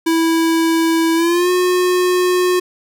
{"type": "tone with pitch glide", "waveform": "square", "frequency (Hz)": [328.1, 362], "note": ["E4", "F#4"], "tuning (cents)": [-8, -38], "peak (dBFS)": -13, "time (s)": [0.06, 2.6], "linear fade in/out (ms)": 10, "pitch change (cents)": 170, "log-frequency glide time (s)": [1.15, 1.5], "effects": []}